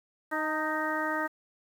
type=harmonic tone with a mistuned harmonic; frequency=311.1 Hz; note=D#4; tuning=in tune; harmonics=1 / 2 / 3 / 4 / 5 / 6; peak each=-35 / -35 / -35 / -35 / -35 / -35 dBFS; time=0.31-1.28 s; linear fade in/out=20 ms; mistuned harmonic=3; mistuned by=-25 cents; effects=9-bit